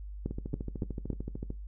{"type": "two click trains", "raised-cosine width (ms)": 3, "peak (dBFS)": [-24, -19], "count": [17, 4], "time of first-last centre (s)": [[0.31, 1.504], [0.26, 1.103]], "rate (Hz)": [13.4, 3.56], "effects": ["noise-tail reverb RT60 0.2 s tail -18 dB re dry", "added 50 Hz sine -39 dBFS peak until 1.67 s"]}